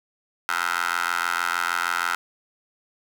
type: tone with high-pass filter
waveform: 15% pulse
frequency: 86.4 Hz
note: F2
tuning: 18 cents flat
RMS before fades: -25 dBFS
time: 0.49-2.15 s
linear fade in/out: 0 ms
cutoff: 1300 Hz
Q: 4.1
effects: none